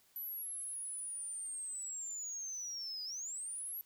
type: linear two-way sweep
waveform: sine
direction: down then up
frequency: 11930 to 4900 to 11930 Hz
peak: -38 dBFS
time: 0.16-3.81 s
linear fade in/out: 0 ms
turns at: 3.04 s
effects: tanh soft clip ceiling -38 dBFS + white hiss -69 dBFS RMS until 3.85 s